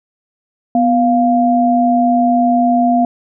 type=tone pair together; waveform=sine; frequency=246.7 / 698.5 Hz; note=B3 / F5; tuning=-2 / 0 cents; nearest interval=octave + tritone; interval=1802 cents; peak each=-12 dBFS; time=0.75-3.05 s; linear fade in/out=2 ms; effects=none